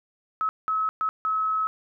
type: tone bursts at uneven times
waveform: sine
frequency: 1288 Hz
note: E6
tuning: 41 cents flat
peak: -22 dBFS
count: 4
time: 0.41-0.49 / 0.68-0.89 / 1.01-1.09 / 1.25-1.67 s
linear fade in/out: 0 ms
effects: none